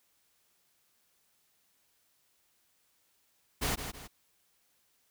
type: noise with echo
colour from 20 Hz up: pink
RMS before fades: -31 dBFS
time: 3.61-3.76 s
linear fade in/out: 20 ms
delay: 160 ms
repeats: 2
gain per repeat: -8 dB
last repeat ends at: 4.08 s
effects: white hiss -72 dBFS RMS until 5.1 s